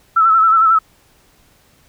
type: tone with vibrato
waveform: sine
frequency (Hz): 1318.5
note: E6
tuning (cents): 0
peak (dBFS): -8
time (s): 0.16-0.79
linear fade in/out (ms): 10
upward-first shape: sine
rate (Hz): 11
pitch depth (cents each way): 48
effects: pink hiss -53 dBFS RMS until 1.88 s